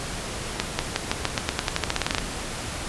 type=accelerating click train; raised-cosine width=0.2 ms; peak=-4 dBFS; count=18; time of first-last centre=0.6-2.183 s; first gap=190 ms; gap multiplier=0.9; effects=pink hiss -32 dBFS RMS until 2.88 s + resampled to 24000 Hz